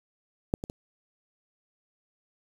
clicks, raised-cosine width 2 ms, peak -11 / -22 / -23 dBFS, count 3, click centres 0.539 / 0.639 / 0.699 s, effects 7-bit

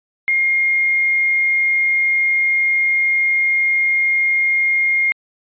sine tone with quantisation, 2131 Hz, C7, 31 cents sharp, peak -13 dBFS, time 0.28-5.12 s, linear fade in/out 0 ms, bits 7, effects resampled to 8000 Hz

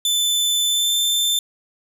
sawtooth tone with pitch glide, 3520 to 3555 Hz, A7 to A7, 0 to +17 cents, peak -14 dBFS, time 0.05-1.39 s, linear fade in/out 2 ms, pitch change +17 cents, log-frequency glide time 0.66-0.95 s, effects none

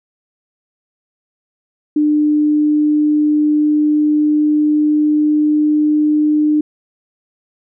sine tone with pitch glide, 299.9 to 302 Hz, D4 to D4, +36 to +48 cents, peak -10 dBFS, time 1.96-6.61 s, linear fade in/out 5 ms, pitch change +12 cents, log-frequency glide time 2.7-6.42 s, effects none

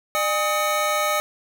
square tone cluster, 603 / 819 / 1261 / 2236 Hz, D5 / G#5 / D#6 / C#7, +46 / -24 / +23 / +14 cents, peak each -25 / -31 / -24 / -29 dBFS, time 0.15-1.2 s, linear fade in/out 0 ms, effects none

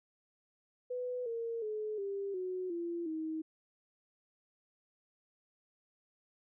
sine tone with pitch steps, 497.3 / 461.3 / 428 / 397 / 368.3 / 341.6 / 316.9 Hz, B4 / A#4 / A4 / G4 / F#4 / F4 / D#4, +12 / -18 / -48 / +22 / -8 / -38 / +32 cents, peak -35 dBFS, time 0.9-3.42 s, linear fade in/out 10 ms, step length 360 ms, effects none

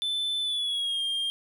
triangle tone with pitch glide, 3520 to 3209 Hz, A7 to G7, 0 to +40 cents, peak -25 dBFS, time 0.02-1.3 s, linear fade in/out 0 ms, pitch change -160 cents, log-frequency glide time 0.41-1.02 s, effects none

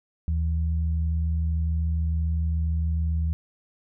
sine tone pair together, 77.78 / 164.81 Hz, D#2 / E3, 0 / 0 cents, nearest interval octave + minor second, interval 1300 cents, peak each -22 / -33 dBFS, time 0.28-3.33 s, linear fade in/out 0 ms, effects none

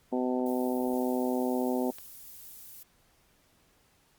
harmonic tone, 126.4 Hz, B2, 41 cents sharp, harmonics 2 / 3 / 4 / 5 / 6 / 7, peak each -29 / -33 / -35 / -37 / -39 / -40 dBFS, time 0.12-1.91 s, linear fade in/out 10 ms
violet noise, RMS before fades -47 dBFS, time 0.46-2.83 s, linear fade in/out 2 ms
click, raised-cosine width 0.2 ms, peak -30 dBFS, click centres 1.985 s
effects pink hiss -66 dBFS RMS until 4.18 s + Opus 48 kbps

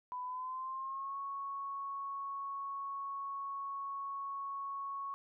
sine tone with pitch glide, 997 to 1106.2 Hz, B5 to C#6, +16 to -4 cents, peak -38 dBFS, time 0.12-5.14 s, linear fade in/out 0 ms, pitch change +180 cents, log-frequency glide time 0.23-1.17 s, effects none

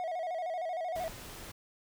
triangle tone with vibrato, 686 Hz, F5, 31 cents flat, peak -31 dBFS, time 0-1.08 s, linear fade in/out 0 ms, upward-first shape square, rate 13 Hz, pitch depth 99 cents each way
pink noise, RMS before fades -46 dBFS, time 0.95-1.52 s, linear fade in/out 10 ms
effects none

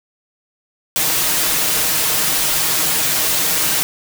white noise with comb filter, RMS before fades -17 dBFS, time 0.96-3.83 s, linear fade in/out 0 ms, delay 6.4 ms, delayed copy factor +0.65, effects none

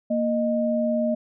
sine tone pair together, 233.1 / 617.6 Hz, A#3 / D#5, 0 / -13 cents, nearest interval octave + perfect fourth, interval 1687 cents, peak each -23 dBFS, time 0.1-1.15 s, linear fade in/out 10 ms, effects none

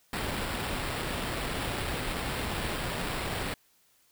pink noise with sample-and-hold, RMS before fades -33 dBFS, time 0.13-3.54 s, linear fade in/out 2 ms, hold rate 6300 Hz, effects white hiss -66 dBFS RMS until 4.11 s

